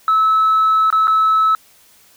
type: tone with dropouts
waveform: sine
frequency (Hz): 1300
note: E6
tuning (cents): -24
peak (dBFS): -9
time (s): 0.08-1.55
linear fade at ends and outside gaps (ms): 1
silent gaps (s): 0.903-0.926 / 1.072-1.079
effects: tanh soft clip ceiling -8 dBFS + white hiss -50 dBFS RMS until 2.16 s